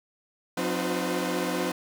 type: tone cluster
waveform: sawtooth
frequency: 180.6 / 261.4 / 306.8 / 356.9 / 507 Hz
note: F#3 / C4 / D#4 / F4 / B4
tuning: -42 / -1 / -24 / +38 / +45 cents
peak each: -29 dBFS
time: 0.57-1.72 s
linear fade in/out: 5 ms
effects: none

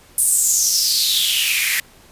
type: noise with high-pass filter sweep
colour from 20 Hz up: white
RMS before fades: -17 dBFS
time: 0.18-1.8 s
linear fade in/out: 2 ms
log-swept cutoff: 9600 to 1900 Hz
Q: 6
effects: pink hiss -48 dBFS RMS until 2.11 s + resampled to 32000 Hz

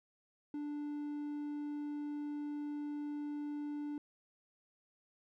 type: tone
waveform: triangle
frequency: 293.7 Hz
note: D4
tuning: in tune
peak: -36 dBFS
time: 0.54-3.98 s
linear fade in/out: 2 ms
effects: none

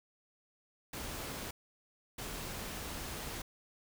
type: noise bursts at uneven times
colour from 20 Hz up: pink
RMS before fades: -42 dBFS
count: 2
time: 0.93-1.51 / 2.18-3.42 s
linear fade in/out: 5 ms
effects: none

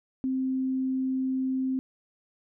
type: tone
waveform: sine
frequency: 261.6 Hz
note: C4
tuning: in tune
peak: -25 dBFS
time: 0.24-1.79 s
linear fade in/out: 0 ms
effects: none

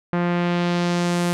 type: tone with low-pass filter sweep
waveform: sawtooth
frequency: 174.61 Hz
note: F3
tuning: in tune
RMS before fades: -21 dBFS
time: 0.13-1.33 s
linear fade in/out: 0 ms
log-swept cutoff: 1700 to 11000 Hz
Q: 1.1
effects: none

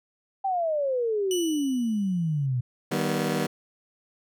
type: exponential sweep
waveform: sine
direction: down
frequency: 793 to 120 Hz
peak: -23 dBFS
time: 0.44-2.61 s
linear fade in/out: 10 ms
type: tone with exponential decay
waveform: 20% pulse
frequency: 2960 Hz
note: F#7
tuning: in tune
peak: -23 dBFS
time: 1.31-2.46 s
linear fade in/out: 1 ms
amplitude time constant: 250 ms
type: chord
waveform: 20% pulse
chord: Eb augmented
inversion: none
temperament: just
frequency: 155.56 / 194.45 / 243.1 Hz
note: Eb3 / G3 / B3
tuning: 0 / -14 / -27 cents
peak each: -24 dBFS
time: 2.91-3.47 s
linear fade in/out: 10 ms
effects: none

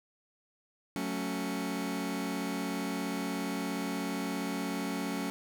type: chord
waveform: sawtooth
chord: F# minor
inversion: none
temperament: just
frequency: 185 / 222 / 277.5 Hz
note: F#3 / A3 / C#4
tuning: 0 / +16 / +2 cents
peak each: -33 / -34 / -31 dBFS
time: 0.96-5.3 s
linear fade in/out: 0 ms
effects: none

